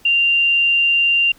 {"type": "tone", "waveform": "sine", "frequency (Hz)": 2781, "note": "F7", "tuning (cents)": -8, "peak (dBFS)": -12, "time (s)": [0.05, 1.32], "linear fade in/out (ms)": 5, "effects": ["pink hiss -50 dBFS RMS until 1.38 s"]}